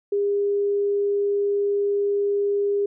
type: tone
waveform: sine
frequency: 404.7 Hz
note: G#4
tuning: 45 cents flat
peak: -19 dBFS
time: 0.12-2.86 s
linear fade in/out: 5 ms
effects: none